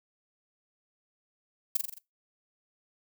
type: noise with echo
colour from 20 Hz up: violet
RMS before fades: -25 dBFS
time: 1.75-1.77 s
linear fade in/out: 5 ms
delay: 43 ms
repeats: 5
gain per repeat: -4 dB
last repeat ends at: 1.985 s
effects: noise-tail reverb RT60 0.2 s tail -21 dB re dry